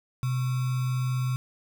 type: tone with sample-and-hold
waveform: sine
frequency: 127.5 Hz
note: C3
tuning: 44 cents flat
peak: -24 dBFS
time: 0.23-1.36 s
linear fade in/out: 0 ms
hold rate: 1225 Hz
effects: none